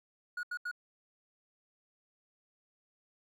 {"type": "tone bursts", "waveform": "triangle", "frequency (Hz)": 1450, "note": "F#6", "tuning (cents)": -35, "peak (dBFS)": -33, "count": 3, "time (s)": [0.37, 0.714], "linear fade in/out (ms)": 5, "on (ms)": 62, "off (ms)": 79, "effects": []}